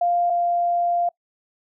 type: tone pair in turn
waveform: sine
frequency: 698.5 / 695.9 Hz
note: F5 / F5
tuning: 0 / -6 cents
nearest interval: unison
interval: 6 cents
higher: first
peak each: -17 / -18 dBFS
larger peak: first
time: 0.01-0.3 / 0.3-1.09 s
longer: second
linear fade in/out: 5 ms
effects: noise-tail reverb RT60 0.1 s tail -24 dB re dry